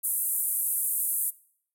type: band-pass noise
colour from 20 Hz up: white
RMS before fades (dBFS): -28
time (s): 0.03-1.31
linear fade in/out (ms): 20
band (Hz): 8900 to 14000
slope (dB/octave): 48
effects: noise-tail reverb RT60 0.6 s tail -21 dB re dry